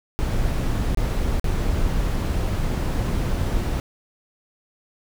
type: noise with dropouts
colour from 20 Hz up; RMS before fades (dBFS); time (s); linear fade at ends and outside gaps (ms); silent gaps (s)
brown; -22; 0.19-3.8; 0; 0.947-0.973 / 1.397-1.443
effects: none